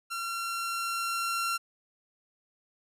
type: tone with level ramp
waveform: sawtooth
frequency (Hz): 1367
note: F6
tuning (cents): -37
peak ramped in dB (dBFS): -29 to -24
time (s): 0.1-1.58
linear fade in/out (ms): 20
effects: resampled to 32000 Hz